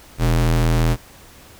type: ring-modulated tone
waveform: square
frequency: 82.41 Hz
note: E2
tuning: in tune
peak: -12 dBFS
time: 0.18-0.97 s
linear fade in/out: 50 ms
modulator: 39.7 Hz
effects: pink hiss -45 dBFS RMS until 1.59 s